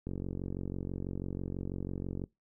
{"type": "click train", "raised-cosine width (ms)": 3, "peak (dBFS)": -24, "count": 101, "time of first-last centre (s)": [0.07, 2.239], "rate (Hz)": 46.1, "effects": ["noise-tail reverb RT60 0.2 s tail -23 dB re dry"]}